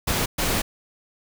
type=noise bursts at uneven times; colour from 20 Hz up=pink; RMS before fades=-23 dBFS; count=2; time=0.07-0.26 / 0.38-0.62 s; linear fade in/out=10 ms; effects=none